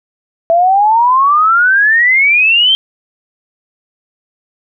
sine exponential sweep, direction up, 659.3 to 3182 Hz, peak -6 dBFS, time 0.5-2.75 s, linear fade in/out 0 ms, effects none

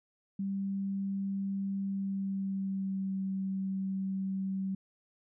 sine tone with pitch glide, 196 to 192.08 Hz, G3 to G3, 0 to -35 cents, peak -31 dBFS, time 0.39-4.75 s, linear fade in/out 5 ms, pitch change -35 cents, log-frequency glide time 1.85-3.18 s, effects none

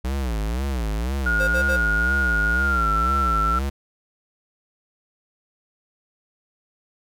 square tone with vibrato, 60.1 Hz, B1, 46 cents flat, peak -23 dBFS, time 0.04-3.7 s, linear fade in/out 10 ms, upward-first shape sine, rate 2 Hz, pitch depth 250 cents each way
sine tone with pitch glide, 1433 to 1344.8 Hz, F6 to E6, +44 to +34 cents, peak -19 dBFS, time 1.26-3.59 s, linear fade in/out 5 ms, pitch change -110 cents, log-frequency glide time 2.57-2.91 s
square tone bursts, 527 Hz, C5, 12 cents sharp, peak -25 dBFS, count 3, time 1.39-1.772 s, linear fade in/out 20 ms, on 92 ms, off 53 ms
effects none

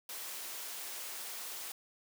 white high-pass noise, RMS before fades -43 dBFS, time 0.09-1.72 s, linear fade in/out 2 ms, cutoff 390 Hz, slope 12 dB/octave, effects none

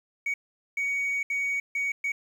sine tone bursts at uneven times, 2244 Hz, C#7, 21 cents sharp, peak -23 dBFS, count 5, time 0.26-0.34 / 0.77-1.23 / 1.3-1.6 / 1.75-1.92 / 2.04-2.12 s, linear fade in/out 5 ms, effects tanh soft clip ceiling -24 dBFS + 9-bit

